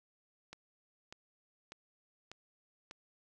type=click train; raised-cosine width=0.2 ms; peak=-30 dBFS; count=5; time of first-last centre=0.53-2.911 s; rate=1.68 Hz; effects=none